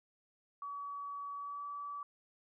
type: tone with pitch glide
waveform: sine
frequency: 1137 to 1150.2 Hz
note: C#6 to D6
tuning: +44 to -36 cents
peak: -40 dBFS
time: 0.62-2.03 s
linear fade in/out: 2 ms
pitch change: +20 cents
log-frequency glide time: 1.35-1.65 s
effects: none